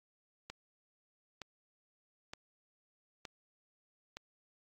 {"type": "click train", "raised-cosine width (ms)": 0.2, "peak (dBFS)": -26, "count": 5, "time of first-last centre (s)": [0.5, 4.17], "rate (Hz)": 1.09, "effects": ["AAC 64 kbps"]}